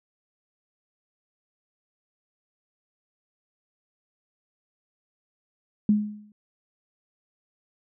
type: tone with exponential decay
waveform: sine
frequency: 209.6 Hz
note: G#3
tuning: 16 cents sharp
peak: -14 dBFS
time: 5.89-6.32 s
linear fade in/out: 2 ms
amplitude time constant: 93 ms
effects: none